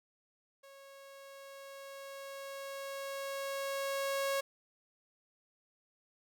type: tone with level ramp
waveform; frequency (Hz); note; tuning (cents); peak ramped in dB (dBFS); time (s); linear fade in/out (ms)
sawtooth; 550; C#5; -14; -50 to -27; 0.63-4.41; 10
effects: none